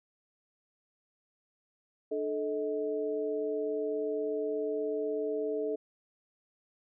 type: tone cluster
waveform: sine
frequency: 299.4 / 436 / 632 Hz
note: D4 / A4 / D#5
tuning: +33 / -16 / +27 cents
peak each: -38 / -31 / -38 dBFS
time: 2.11-5.76 s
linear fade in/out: 10 ms
effects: none